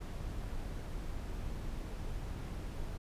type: noise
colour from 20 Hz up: brown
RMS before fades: -40 dBFS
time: 0-2.98 s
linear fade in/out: 20 ms
effects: resampled to 32000 Hz